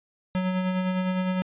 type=tone with tremolo; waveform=square; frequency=184.9 Hz; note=F#3; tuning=1 cent flat; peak=-23 dBFS; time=0.35-1.42 s; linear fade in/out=0 ms; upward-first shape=sine; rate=9.8 Hz; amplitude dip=35%; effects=resampled to 8000 Hz